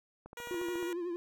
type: click train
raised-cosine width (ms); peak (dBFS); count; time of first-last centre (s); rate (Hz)
1; -34; 9; 0.26-0.827; 14.1
type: tone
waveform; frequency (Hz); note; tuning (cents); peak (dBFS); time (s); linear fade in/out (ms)
10% pulse; 478.8; A#4; +46; -33; 0.37-0.93; 2
type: tone with vibrato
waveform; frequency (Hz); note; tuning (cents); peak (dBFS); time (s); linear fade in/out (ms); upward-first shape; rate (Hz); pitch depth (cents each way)
triangle; 349.2; F4; 0; -32; 0.51-1.16; 0; triangle; 11; 75
effects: none